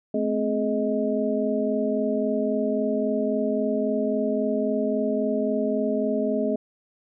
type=tone cluster; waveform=sine; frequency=216.7 / 260.4 / 421.4 / 627 Hz; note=A3 / C4 / G#4 / D#5; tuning=-26 / -8 / +25 / +13 cents; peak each=-27 dBFS; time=0.14-6.56 s; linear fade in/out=5 ms; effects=none